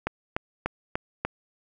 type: click train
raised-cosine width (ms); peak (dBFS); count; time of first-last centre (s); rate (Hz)
0.5; -11; 5; 0.07-1.25; 3.39
effects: none